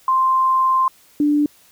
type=tone pair in turn; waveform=sine; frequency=1046.5 / 294.3 Hz; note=C6 / D4; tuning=0 / +4 cents; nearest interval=octave + minor seventh; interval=2196 cents; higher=first; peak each=-13 dBFS; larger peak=neither; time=0.08-0.88 / 1.2-1.46 s; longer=first; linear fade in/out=2 ms; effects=white hiss -52 dBFS RMS until 1.71 s